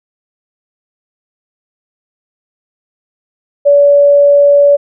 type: tone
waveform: sine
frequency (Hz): 572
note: D5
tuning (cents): -46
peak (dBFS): -3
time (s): 3.65-4.77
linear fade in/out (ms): 20
effects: none